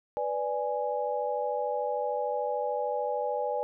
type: chord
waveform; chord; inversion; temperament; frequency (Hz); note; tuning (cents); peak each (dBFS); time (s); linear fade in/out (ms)
sine; G# diminished; first; equal; 493.9 / 587.3 / 830.6; B4 / D5 / G#5; 0 / 0 / 0; -32; 0.17-3.63; 0
effects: none